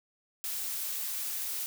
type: noise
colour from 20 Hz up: blue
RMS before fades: -35 dBFS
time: 0.44-1.66 s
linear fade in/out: 0 ms
effects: none